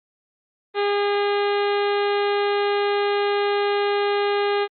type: harmonic tone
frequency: 407.1 Hz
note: G#4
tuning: 35 cents flat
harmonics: 1 / 2 / 3 / 4 / 5 / 6 / 7 / 8 / 9 / 10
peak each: -20 / -26 / -30 / -32 / -34 / -36 / -37 / -38 / -39 / -40 dBFS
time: 0.74-4.68 s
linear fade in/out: 50 ms
effects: Opus 24 kbps